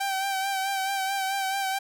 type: tone with vibrato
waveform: sawtooth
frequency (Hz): 777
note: G5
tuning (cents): -16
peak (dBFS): -22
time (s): 0-1.79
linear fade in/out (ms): 10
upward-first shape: sine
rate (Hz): 4.6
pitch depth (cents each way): 34
effects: none